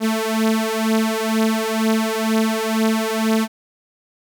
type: beating tone pair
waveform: sawtooth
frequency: 220 / 222.1 Hz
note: A3 / A3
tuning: 0 / +16 cents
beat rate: 2.1 Hz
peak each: -16 dBFS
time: 0-3.48 s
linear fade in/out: 50 ms
effects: none